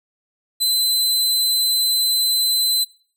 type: tone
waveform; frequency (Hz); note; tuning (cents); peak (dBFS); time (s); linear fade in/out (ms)
sawtooth; 4045; B7; +41; -13; 0.6-2.85; 20
effects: noise-tail reverb RT60 0.5 s tail -22 dB re dry